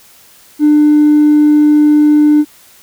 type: tone with hard clipping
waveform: sine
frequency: 298.8 Hz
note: D4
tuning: 30 cents sharp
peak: -5 dBFS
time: 0.59-2.45 s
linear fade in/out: 50 ms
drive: 1 dB
effects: white hiss -43 dBFS RMS until 2.82 s